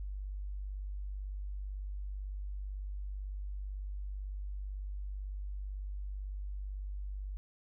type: tone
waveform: sine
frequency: 49 Hz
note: G1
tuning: in tune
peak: -37 dBFS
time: 0-7.37 s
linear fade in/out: 0 ms
effects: none